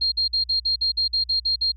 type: tone bursts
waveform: sine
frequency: 4217 Hz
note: C8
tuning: 13 cents sharp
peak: -18 dBFS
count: 11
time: 0.01-1.72 s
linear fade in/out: 10 ms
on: 110 ms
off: 50 ms
effects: added 60 Hz sine -40 dBFS peak until 1.76 s + MP3 96 kbps